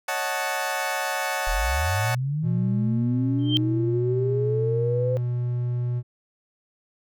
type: chord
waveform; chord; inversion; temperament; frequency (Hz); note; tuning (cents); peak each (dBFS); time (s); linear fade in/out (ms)
20% pulse; D# half-diminished seventh; third; equal; 554.4 / 622.3 / 740 / 880; C#5 / D#5 / F#5 / A5; 0 / 0 / 0 / 0; -27 / -28 / -24 / -25; 0.08-2.15; 5
type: linear sweep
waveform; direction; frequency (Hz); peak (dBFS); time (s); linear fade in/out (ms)
sine; up; 34.39 to 513; -23; 1.47-5.17; 0
type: tone with pitch glide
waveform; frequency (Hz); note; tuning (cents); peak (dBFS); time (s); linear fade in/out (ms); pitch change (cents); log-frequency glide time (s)
triangle; 121.2 to 122.04; B2 to B2; -32 to -20; -21; 2.42-6.03; 50; +12; 2.9-4.06
type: tone with exponential growth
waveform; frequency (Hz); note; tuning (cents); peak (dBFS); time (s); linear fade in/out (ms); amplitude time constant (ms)
sine; 3143; G7; +4; -16; 3.39-3.57; 0; 37
effects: none